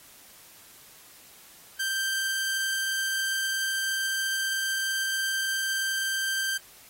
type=tone; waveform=sawtooth; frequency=1569 Hz; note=G6; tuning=1 cent sharp; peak=-23 dBFS; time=1.79-6.58 s; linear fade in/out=10 ms; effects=white hiss -52 dBFS RMS until 6.89 s + AAC 48 kbps